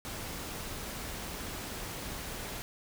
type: noise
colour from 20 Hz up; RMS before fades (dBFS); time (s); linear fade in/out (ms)
pink; -40; 0.05-2.62; 0
effects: none